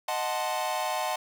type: chord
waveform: 45% pulse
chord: D# diminished seventh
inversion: none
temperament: equal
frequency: 622.3 / 740 / 880 / 1046.5 Hz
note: D#5 / F#5 / A5 / C6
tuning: 0 / 0 / 0 / 0 cents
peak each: -34 / -32 / -33 / -35 dBFS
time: 0.08-1.16 s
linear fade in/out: 5 ms
effects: none